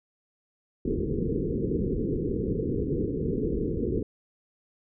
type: low-pass noise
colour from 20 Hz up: white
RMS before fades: -28 dBFS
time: 0.85-4.03 s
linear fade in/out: 5 ms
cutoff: 470 Hz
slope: 96 dB/octave
effects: none